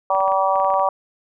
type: harmonic tone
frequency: 192 Hz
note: G3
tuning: 36 cents flat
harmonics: 3 / 4 / 5 / 6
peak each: -21 / -20 / -21 / -22 dBFS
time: 0.1-0.89 s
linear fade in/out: 2 ms
type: clicks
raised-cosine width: 0.5 ms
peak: -23 dBFS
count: 10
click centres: 0.15 / 0.205 / 0.279 / 0.32 / 0.557 / 0.6 / 0.646 / 0.703 / 0.74 / 0.796 s
effects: none

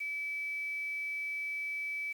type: tone with quantisation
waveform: sine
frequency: 2300 Hz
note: D7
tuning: 37 cents flat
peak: -34 dBFS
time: 0-2.13 s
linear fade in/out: 10 ms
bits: 9
effects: none

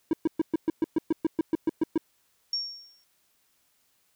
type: tone bursts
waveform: triangle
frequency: 321.4 Hz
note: E4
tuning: 44 cents flat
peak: -18 dBFS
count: 14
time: 0.11-1.978 s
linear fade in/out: 2 ms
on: 22 ms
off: 120 ms
type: tone with exponential decay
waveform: sine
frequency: 5520 Hz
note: F8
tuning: 21 cents flat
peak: -24 dBFS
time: 2.53-3.04 s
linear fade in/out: 2 ms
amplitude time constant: 110 ms
effects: white hiss -69 dBFS RMS until 4.15 s

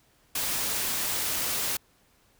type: noise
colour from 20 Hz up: white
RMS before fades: -29 dBFS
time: 0.35-1.77 s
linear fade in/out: 5 ms
effects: pink hiss -64 dBFS RMS until 2.39 s

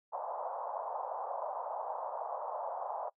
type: band-pass noise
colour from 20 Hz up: white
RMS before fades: -39 dBFS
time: 0.12-3.1 s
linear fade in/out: 20 ms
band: 560 to 1000 Hz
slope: 48 dB/octave
effects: noise-tail reverb RT60 0.1 s tail -23 dB re dry

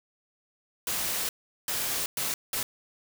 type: noise bursts at uneven times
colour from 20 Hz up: white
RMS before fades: -30 dBFS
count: 4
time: 0.87-1.29 / 1.68-2.06 / 2.17-2.34 / 2.53-2.63 s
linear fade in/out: 2 ms
effects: none

